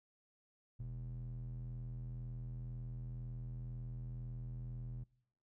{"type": "tone with band-pass filter", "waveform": "square", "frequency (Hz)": 41, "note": "E1", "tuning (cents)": -9, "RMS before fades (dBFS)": -45, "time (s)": [0.79, 5.04], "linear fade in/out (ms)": 10, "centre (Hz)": 100, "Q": 9.4, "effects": ["noise-tail reverb RT60 0.7 s tail -24 dB re dry"]}